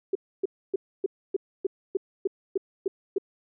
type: tone bursts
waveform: sine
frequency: 387.4 Hz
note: G4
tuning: 20 cents flat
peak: -21 dBFS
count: 11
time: 0.13-3.183 s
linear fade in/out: 5 ms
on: 23 ms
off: 280 ms
effects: none